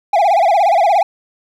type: tone with vibrato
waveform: triangle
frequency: 740 Hz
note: F#5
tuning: in tune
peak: -7 dBFS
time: 0.13-1.03 s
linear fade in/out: 5 ms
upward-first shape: sine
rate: 17 Hz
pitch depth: 210 cents each way
effects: none